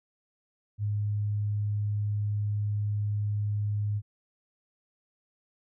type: tone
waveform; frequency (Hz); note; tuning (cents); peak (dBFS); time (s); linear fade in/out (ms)
sine; 103.9; G#2; +1; -26; 0.78-4.02; 50
effects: none